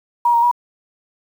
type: tone with pitch steps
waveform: sine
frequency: 954 / 936 / 964 Hz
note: A#5 / A#5 / B5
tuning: +40 / +7 / -42 cents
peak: -11 dBFS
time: 0.25-0.514 s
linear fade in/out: 5 ms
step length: 88 ms
effects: 7-bit